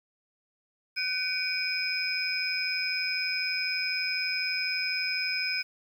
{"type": "tone cluster", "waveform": "sine", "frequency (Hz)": [1512, 2284, 2456, 5080], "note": ["F#6", "D7", "D#7", "D#8"], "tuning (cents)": [37, -49, -23, 35], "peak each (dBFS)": [-36, -33, -33, -31], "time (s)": [0.96, 5.63], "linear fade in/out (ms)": 20, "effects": ["9-bit"]}